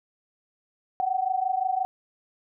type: tone pair together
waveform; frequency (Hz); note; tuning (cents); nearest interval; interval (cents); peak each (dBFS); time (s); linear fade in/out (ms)
sine; 740 / 765.7; F#5 / G5; 0 / -41; minor second; 59; -26; 1-1.85; 0
effects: none